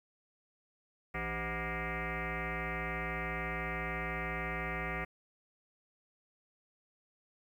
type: tone with frequency modulation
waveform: sine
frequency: 964 Hz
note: B5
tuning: 42 cents flat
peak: -34 dBFS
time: 1.14-5.05 s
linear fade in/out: 10 ms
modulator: 226 Hz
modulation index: 5.9
effects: 11-bit